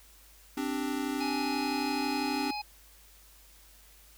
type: chord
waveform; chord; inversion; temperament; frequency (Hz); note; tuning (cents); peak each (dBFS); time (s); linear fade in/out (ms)
square; C suspended second; none; equal; 261.6 / 293.7 / 392; C4 / D4 / G4; 0 / 0 / 0; -35 / -34 / -40; 0.57-2.51; 5
type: harmonic tone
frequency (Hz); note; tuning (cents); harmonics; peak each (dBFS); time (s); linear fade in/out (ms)
835; G#5; +9; 1 / 3 / 5 / 6; -35 / -40 / -42 / -43; 1.2-2.62; 10
effects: added 50 Hz sine -58 dBFS peak until 4.17 s + white hiss -58 dBFS RMS until 4.17 s